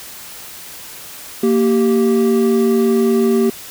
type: tone pair together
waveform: triangle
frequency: 231.4 / 389.4 Hz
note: A#3 / G4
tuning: -13 / -12 cents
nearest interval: major sixth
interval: 901 cents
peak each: -12 dBFS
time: 1.43-3.5 s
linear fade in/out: 5 ms
effects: white hiss -34 dBFS RMS until 3.7 s